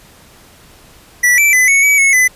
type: tone with pitch steps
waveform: square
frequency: 1957 / 2328 / 2012 / 2214 / 2280 / 2192 / 2011 Hz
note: B6 / D7 / B6 / C#7 / C#7 / C#7 / B6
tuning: -16 / -16 / +32 / -3 / +48 / -20 / +31 cents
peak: -8 dBFS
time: 1.23-2.28 s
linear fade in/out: 10 ms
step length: 150 ms
effects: pink hiss -43 dBFS RMS until 2.35 s + resampled to 32000 Hz